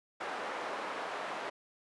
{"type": "band-pass noise", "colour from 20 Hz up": "white", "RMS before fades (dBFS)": -39, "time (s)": [0.2, 1.5], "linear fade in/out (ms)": 10, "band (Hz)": [430, 1200], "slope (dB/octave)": 12, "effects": ["resampled to 24000 Hz"]}